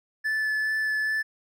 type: tone with vibrato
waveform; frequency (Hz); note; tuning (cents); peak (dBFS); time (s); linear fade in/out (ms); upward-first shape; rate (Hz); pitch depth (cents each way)
triangle; 1740; A6; -20; -22; 0.24-1.23; 20; sine; 2.4; 10
effects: none